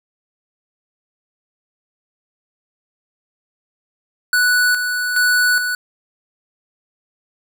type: tone with tremolo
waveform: square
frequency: 1480 Hz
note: F#6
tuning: in tune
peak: -13 dBFS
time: 4.33-5.75 s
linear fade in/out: 2 ms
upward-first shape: square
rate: 1.2 Hz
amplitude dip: 50%
effects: none